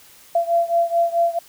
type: beating tone pair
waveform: sine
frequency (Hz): 679 / 683.6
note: F5 / F5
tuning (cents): -49 / -37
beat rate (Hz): 4.6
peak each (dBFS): -18 / -20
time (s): 0.35-1.39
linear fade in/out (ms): 5
effects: white hiss -48 dBFS RMS until 1.48 s